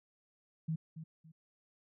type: tone with echo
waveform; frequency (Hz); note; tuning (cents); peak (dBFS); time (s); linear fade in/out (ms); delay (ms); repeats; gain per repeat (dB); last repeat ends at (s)
sine; 160; D#3; +49; -32; 0.68-0.76; 10; 280; 2; -11; 1.32
effects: none